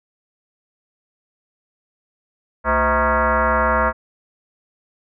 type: tone with frequency modulation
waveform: sine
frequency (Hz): 223.9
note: A3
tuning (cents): +30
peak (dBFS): -14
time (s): 2.64-3.93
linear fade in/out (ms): 50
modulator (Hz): 289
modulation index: 4.9
effects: none